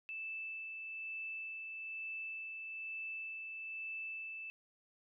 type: tone with tremolo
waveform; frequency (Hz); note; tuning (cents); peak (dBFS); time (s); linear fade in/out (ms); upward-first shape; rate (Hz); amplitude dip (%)
sine; 2637; E7; 0; -40; 0.09-4.5; 0; sine; 1.1; 30
effects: none

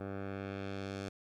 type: tone with low-pass filter sweep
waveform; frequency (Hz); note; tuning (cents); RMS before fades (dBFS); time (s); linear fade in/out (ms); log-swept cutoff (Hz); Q
10% pulse; 98; G2; 0; -41; 0-1.09; 5; 1200 to 6900; 0.97
effects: 12-bit

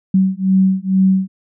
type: beating tone pair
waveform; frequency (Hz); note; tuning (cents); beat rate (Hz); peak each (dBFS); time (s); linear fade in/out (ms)
sine; 188.8 / 191; F#3 / G3; +35 / -45; 2.2; -14; 0.14-1.28; 5
effects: none

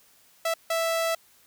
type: tone bursts at uneven times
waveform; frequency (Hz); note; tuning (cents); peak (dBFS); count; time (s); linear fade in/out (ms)
sawtooth; 659.3; E5; 0; -20; 2; 0.45-0.54 / 0.7-1.15; 5
effects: white hiss -59 dBFS RMS until 1.46 s

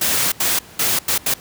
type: noise bursts at uneven times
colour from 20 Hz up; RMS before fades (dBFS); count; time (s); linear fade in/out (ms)
white; -18; 5; 0.01-0.32 / 0.4-0.59 / 0.79-0.99 / 1.08-1.18 / 1.26-1.34; 5
effects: pink hiss -42 dBFS RMS until 1.4 s + high-pass 60 Hz 12 dB/octave

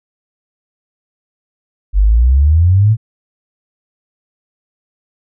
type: exponential sweep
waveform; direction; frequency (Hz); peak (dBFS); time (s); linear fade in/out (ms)
sine; up; 46.52 to 114.9; -6; 1.93-2.97; 50
effects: none

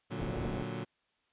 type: chord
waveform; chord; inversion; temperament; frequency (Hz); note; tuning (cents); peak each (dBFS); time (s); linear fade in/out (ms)
20% pulse; Bb augmented; none; equal; 116.54 / 146.83 / 185; Bb2 / D3 / F#3; 0 / 0 / 0; -35 / -37 / -36; 0.1-0.85; 20
type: low-pass noise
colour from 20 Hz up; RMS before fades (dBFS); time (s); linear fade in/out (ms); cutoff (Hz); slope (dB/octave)
pink; -39; 0.18-0.63; 5; 730; 24
effects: white hiss -75 dBFS RMS until 1.32 s + resampled to 8000 Hz

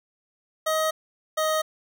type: tone pair in turn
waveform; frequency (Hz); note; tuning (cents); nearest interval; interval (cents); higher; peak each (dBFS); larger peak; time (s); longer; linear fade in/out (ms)
25% pulse; 630 / 626; D#5 / D#5; +21 / +10; unison; 11; first; -18; neither; 0.66-0.91 / 1.37-1.62; neither; 10
effects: none

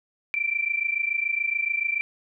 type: tone pair together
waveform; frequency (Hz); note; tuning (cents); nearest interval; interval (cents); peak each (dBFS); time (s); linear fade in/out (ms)
sine; 2335 / 2362; D7 / D7; -11 / +9; unison; 20; -26; 0.34-2.01; 0
effects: none

